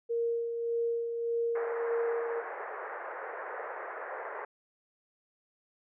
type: tone with tremolo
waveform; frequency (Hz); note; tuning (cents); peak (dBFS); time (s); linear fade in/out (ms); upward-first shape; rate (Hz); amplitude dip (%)
sine; 466.2; A#4; 0; -27; 0.09-2.42; 20; sine; 1.7; 45
type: band-pass noise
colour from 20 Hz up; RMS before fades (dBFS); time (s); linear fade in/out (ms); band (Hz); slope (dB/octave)
pink; -40; 1.55-4.45; 5; 420 to 1900; 48
effects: none